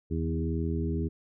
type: harmonic tone with a mistuned harmonic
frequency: 81.5 Hz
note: E2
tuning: 19 cents flat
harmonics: 1 / 2 / 3 / 4 / 5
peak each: -30 / -33 / -35 / -36 / -37 dBFS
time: 0.1-1.09 s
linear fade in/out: 20 ms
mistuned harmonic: 2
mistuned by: -19 cents
effects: none

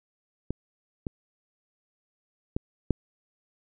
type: clicks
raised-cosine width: 3 ms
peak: -16 / -18 / -14 / -9 dBFS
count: 4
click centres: 0.506 / 1.068 / 2.565 / 2.907 s
effects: none

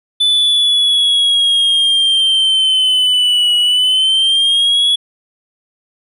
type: linear two-way sweep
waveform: triangle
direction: down then up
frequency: 3502 to 2919 to 3385 Hz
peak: -8 dBFS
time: 0.2-4.96 s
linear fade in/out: 10 ms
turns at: 3.57 s
effects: resampled to 32000 Hz

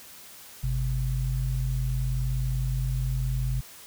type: tone pair together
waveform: sine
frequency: 49.68 / 129 Hz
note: G1 / C3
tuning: +24 / -24 cents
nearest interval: octave + perfect fourth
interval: 1652 cents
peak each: -27 dBFS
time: 0.63-3.61 s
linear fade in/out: 10 ms
effects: white hiss -47 dBFS RMS until 3.86 s

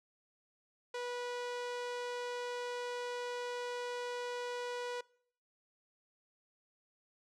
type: tone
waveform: sawtooth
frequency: 488.6 Hz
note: B4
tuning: 19 cents flat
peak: -34 dBFS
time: 0.94-5.01 s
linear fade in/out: 5 ms
effects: noise-tail reverb RT60 0.6 s tail -23 dB re dry + low-pass 6000 Hz 12 dB/octave

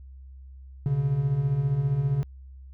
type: beating tone pair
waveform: triangle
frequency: 126.4 / 141.4 Hz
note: B2 / C#3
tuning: +41 / +35 cents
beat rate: 15 Hz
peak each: -27 / -21 dBFS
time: 0.86-2.23 s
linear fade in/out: 0 ms
effects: added 66 Hz sine -42 dBFS peak until 2.73 s

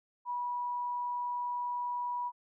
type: tone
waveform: sine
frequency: 975 Hz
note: B5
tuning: 23 cents flat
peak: -32 dBFS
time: 0.25-2.32 s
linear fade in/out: 50 ms
effects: none

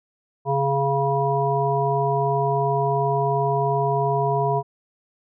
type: harmonic tone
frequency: 138.59 Hz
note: C#3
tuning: in tune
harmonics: 1 / 3 / 5 / 7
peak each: -24 / -24 / -24 / -24 dBFS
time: 0.45-4.63 s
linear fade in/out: 50 ms
effects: none

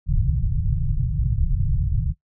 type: low-pass noise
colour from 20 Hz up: pink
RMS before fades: -21 dBFS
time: 0.06-2.14 s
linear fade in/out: 50 ms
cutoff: 160 Hz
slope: 96 dB/octave
effects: noise-tail reverb RT60 0.1 s tail -17 dB re dry

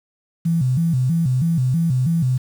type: tone with vibrato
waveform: sine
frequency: 146.1 Hz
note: D3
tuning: 9 cents flat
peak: -15 dBFS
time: 0.45-2.38 s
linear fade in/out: 10 ms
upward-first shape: square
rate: 3.1 Hz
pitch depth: 230 cents each way
effects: 7-bit

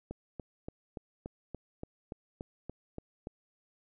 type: click train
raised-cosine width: 2 ms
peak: -26 dBFS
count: 12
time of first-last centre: 0.11-3.271 s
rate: 3.48 Hz
effects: none

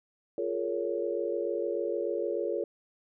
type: chord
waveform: sine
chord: Bb minor seventh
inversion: second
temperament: just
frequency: 349.6 / 419.5 / 466.2 / 559.4 Hz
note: F4 / Ab4 / Bb4 / Db5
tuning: +2 / +17 / 0 / +16 cents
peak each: -34 dBFS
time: 0.38-2.64 s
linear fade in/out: 2 ms
effects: none

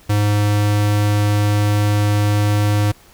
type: tone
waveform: square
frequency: 103.8 Hz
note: G#2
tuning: in tune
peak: -14 dBFS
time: 0.09-2.92 s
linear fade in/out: 10 ms
effects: pink hiss -48 dBFS RMS until 3.13 s

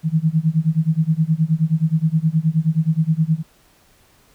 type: tone with tremolo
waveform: sine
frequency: 159.6 Hz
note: D#3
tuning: 44 cents sharp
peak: -11 dBFS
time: 0.03-3.43 s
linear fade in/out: 50 ms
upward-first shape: sine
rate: 9.5 Hz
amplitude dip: 95%
effects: pink hiss -55 dBFS RMS until 4.34 s

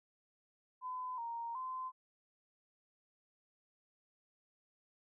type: tone with pitch steps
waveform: sine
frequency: 1012 / 931 / 1030 Hz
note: B5 / A#5 / C6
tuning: +42 / -2 / -28 cents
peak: -39 dBFS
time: 0.81-1.92 s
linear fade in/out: 50 ms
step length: 370 ms
effects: none

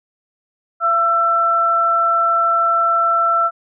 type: tone pair together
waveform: sine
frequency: 678 / 1336.6 Hz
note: E5 / E6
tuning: +49 / +24 cents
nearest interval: octave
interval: 1175 cents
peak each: -21 / -13 dBFS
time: 0.8-3.51 s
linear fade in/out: 50 ms
effects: none

